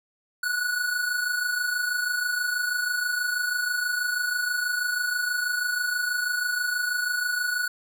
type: tone pair together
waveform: square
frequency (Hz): 1448 / 1474.2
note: F#6 / F#6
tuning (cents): -38 / -7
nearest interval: unison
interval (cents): 31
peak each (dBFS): -32 / -26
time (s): 0.43-7.68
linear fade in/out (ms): 5
effects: none